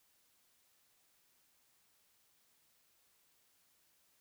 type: silence
effects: white hiss -73 dBFS RMS until 4.2 s